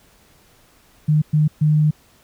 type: tone bursts at uneven times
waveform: sine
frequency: 152.2 Hz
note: D#3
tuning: 38 cents flat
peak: -12 dBFS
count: 3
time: 1.08-1.22 / 1.33-1.48 / 1.61-1.91 s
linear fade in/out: 10 ms
effects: pink hiss -54 dBFS RMS until 2.23 s